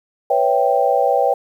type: chord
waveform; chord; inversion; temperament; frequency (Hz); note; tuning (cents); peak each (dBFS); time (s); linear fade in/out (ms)
sine; C# half-diminished seventh; third; equal; 493.9 / 554.4 / 659.3 / 784; B4 / C#5 / E5 / G5; 0 / 0 / 0 / 0; -19 / -18 / -21 / -17; 0.3-1.34; 5
effects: 8-bit